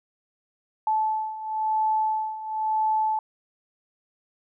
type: beating tone pair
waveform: sine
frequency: 869 / 869.98 Hz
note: A5 / A5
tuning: -22 / -20 cents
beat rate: 0.98 Hz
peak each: -28 / -24 dBFS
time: 0.87-3.19 s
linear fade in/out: 2 ms
effects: none